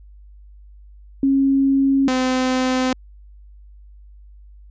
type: tone pair in turn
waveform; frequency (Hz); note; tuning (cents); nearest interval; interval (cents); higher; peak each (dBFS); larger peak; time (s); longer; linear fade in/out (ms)
sine / sawtooth; 272.4 / 257; C#4 / C4; -30 / -31; minor second; 101; first; -13; neither; 1.23-2.08 / 2.08-2.93; neither; 2
effects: added 50 Hz sine -41 dBFS peak until 4.7 s + resampled to 16000 Hz